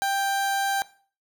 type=tone; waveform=30% pulse; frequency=788 Hz; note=G5; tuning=9 cents sharp; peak=-20 dBFS; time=0.02-0.82 s; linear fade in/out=0 ms; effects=noise-tail reverb RT60 0.4 s tail -17 dB re dry